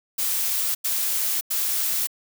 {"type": "noise bursts", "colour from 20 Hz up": "blue", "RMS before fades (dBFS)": -24, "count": 3, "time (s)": [0.18, 2.072], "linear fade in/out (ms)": 10, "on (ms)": 570, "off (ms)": 91, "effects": []}